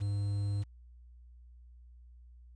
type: tone with quantisation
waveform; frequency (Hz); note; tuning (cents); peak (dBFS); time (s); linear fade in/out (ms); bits
triangle; 101.1; G#2; -46; -28; 0-0.64; 20; 9
effects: added 60 Hz sine -52 dBFS peak until 2.55 s + resampled to 22050 Hz